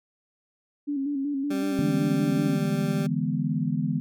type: tone with vibrato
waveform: sine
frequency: 280.7 Hz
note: C#4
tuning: 22 cents sharp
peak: -25 dBFS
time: 0.87-2.57 s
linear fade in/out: 20 ms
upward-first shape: square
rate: 5.3 Hz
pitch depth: 53 cents each way
type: tone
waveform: 20% pulse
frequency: 196 Hz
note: G3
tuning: in tune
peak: -25 dBFS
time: 1.5-3.07 s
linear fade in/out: 10 ms
type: chord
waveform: sine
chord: E dominant seventh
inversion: third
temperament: equal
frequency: 146.83 / 164.81 / 207.7 / 246.9 Hz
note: D3 / E3 / G#3 / B3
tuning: 0 / 0 / 0 / 0 cents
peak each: -29 / -28 / -30 / -29 dBFS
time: 1.79-4 s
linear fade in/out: 0 ms
effects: none